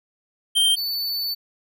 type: tone pair in turn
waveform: square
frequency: 3155 / 4493 Hz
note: G7 / C#8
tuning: +10 / +23 cents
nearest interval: tritone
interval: 613 cents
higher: second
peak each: -16 / -24 dBFS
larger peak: first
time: 0.55-0.76 / 0.76-1.35 s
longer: second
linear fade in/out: 20 ms
effects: none